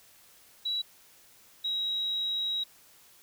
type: tone pair in turn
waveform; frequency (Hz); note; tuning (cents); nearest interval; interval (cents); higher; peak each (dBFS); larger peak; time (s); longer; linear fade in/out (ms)
sine; 3910 / 3838; B7 / A#7; -18 / +50; unison; 32; first; -28; neither; 0.65-0.82 / 1.64-2.64; second; 10
effects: white hiss -58 dBFS RMS until 3.22 s